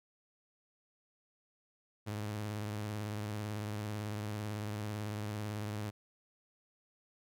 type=tone with vibrato; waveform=sawtooth; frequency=105.3 Hz; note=G#2; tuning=24 cents sharp; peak=-33 dBFS; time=2.06-5.91 s; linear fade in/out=20 ms; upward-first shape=triangle; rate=18 Hz; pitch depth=71 cents each way; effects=none